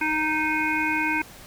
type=harmonic tone; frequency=310 Hz; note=D#4; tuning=6 cents flat; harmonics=1 / 3 / 5 / 7 / 8; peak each=-28 / -28 / -28 / -28 / -28 dBFS; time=0.01-1.22 s; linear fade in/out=5 ms; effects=pink hiss -45 dBFS RMS until 1.46 s